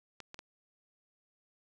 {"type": "clicks", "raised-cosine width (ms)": 0.2, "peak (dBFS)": -28, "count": 3, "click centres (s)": [0.203, 0.344, 0.391], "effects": []}